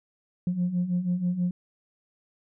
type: beating tone pair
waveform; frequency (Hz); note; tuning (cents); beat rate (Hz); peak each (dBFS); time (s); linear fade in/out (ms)
sine; 174 / 180.2; F3 / F#3; -6 / -45; 6.2; -29 / -24; 0.47-1.51; 2
effects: tanh soft clip ceiling -19 dBFS